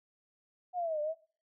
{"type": "linear two-way sweep", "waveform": "sine", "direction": "down then up", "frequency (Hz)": [736, 590, 662], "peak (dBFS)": -31, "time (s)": [0.73, 1.15], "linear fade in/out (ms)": 50, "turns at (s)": 1.01, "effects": ["noise-tail reverb RT60 0.4 s tail -21 dB re dry"]}